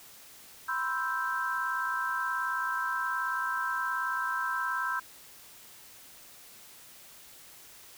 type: chord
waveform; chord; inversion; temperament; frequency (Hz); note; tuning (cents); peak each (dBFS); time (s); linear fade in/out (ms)
sine; C major seventh; third; equal; 987.8 / 1046.5 / 1318.5 / 1568; B5 / C6 / E6 / G6; 0 / 0 / 0 / 0; -36 / -37 / -34 / -32; 0.68-5; 10
effects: white hiss -52 dBFS RMS until 7.97 s